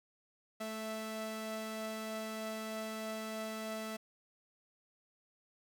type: tone pair together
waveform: sawtooth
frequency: 218.7 / 659.3 Hz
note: A3 / E5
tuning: -10 / 0 cents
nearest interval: octave + perfect fifth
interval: 1910 cents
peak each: -38 / -38 dBFS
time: 0.6-3.97 s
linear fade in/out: 10 ms
effects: none